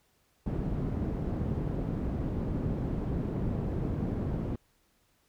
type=low-pass noise; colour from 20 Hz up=white; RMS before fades=-32 dBFS; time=0.46-4.56 s; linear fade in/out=5 ms; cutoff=220 Hz; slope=12 dB/octave; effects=pink hiss -70 dBFS RMS until 5.28 s

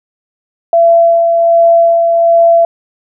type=tone with tremolo; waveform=sine; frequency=674 Hz; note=E5; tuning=38 cents sharp; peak=-3 dBFS; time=0.73-2.65 s; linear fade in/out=2 ms; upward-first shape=sine; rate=1.3 Hz; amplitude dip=35%; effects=none

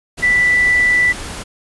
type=tone in noise; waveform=sine; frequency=1975.5 Hz; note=B6; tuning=in tune; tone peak=-10 dBFS; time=0.22-1.13 s; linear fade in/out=20 ms; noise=pink; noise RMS=-28 dBFS; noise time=0.17-1.44 s; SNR=+15 dB; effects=resampled to 24000 Hz

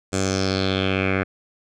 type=tone with low-pass filter sweep; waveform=10% pulse; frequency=95.5 Hz; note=G2; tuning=45 cents flat; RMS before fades=-22 dBFS; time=0.12-1.24 s; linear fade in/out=20 ms; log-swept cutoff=7800 to 1900 Hz; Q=4; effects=none

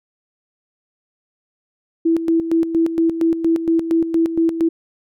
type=tone with tremolo; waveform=sine; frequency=329.6 Hz; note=E4; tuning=in tune; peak=-12 dBFS; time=2.05-4.69 s; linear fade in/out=10 ms; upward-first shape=square; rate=4.3 Hz; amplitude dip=65%; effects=none

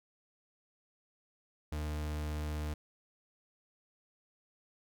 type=tone; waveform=40% pulse; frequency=75.7 Hz; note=D#2; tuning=47 cents flat; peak=-34 dBFS; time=1.72-2.74 s; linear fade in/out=5 ms; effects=none

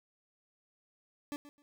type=tone with echo; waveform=40% pulse; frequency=290 Hz; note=D4; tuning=22 cents flat; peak=-36 dBFS; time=1.32-1.36 s; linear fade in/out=0 ms; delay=130 ms; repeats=2; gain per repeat=-14 dB; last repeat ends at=1.62 s; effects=none

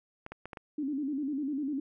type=clicks; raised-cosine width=0.5 ms; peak=-26 dBFS; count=5; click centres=0.264 / 0.32 / 0.456 / 0.532 / 0.572 s
type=tone with vibrato; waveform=sine; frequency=283.4 Hz; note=C#4; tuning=38 cents sharp; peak=-30 dBFS; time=0.78-1.8 s; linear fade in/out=5 ms; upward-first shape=square; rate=10 Hz; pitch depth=100 cents each way
effects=none

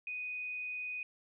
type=tone with frequency modulation; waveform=sine; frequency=2489 Hz; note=D#7; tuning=in tune; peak=-37 dBFS; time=0.07-1.03 s; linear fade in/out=2 ms; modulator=45.6 Hz; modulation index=0.25; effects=none

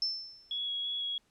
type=tone with exponential decay; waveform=sine; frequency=5310 Hz; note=E8; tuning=12 cents sharp; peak=-26 dBFS; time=0.02-0.58 s; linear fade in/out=1 ms; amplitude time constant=120 ms
type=tone with vibrato; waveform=sine; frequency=3343 Hz; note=G#7; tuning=11 cents sharp; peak=-32 dBFS; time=0.51-1.18 s; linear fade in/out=2 ms; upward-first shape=square; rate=3 Hz; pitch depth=9 cents each way
effects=pink hiss -71 dBFS RMS until 1.3 s + low-pass 10000 Hz 12 dB/octave

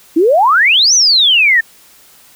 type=exponential two-way sweep; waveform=sine; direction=up then down; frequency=302.3 to 6250 to 1764 Hz; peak=-6 dBFS; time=0.16-1.61 s; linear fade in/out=10 ms; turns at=0.94 s; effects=white hiss -44 dBFS RMS until 2.35 s

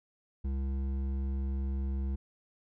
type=tone with hard clipping; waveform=triangle; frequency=67.3 Hz; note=C2; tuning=49 cents sharp; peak=-32 dBFS; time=0.44-2.16 s; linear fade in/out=10 ms; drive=13 dB; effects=none

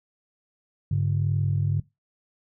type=tone pair together; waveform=sine; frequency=100.97 / 142.8 Hz; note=G#2 / D3; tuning=-48 / -48 cents; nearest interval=tritone; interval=600 cents; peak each=-23 / -23 dBFS; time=0.91-1.8 s; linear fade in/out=5 ms; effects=noise-tail reverb RT60 0.2 s tail -20 dB re dry + tanh soft clip ceiling -14 dBFS

